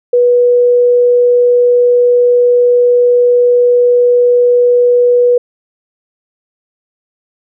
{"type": "tone", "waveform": "sine", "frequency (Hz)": 487.8, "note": "B4", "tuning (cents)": -21, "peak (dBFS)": -5, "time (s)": [0.13, 5.38], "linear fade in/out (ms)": 5, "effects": []}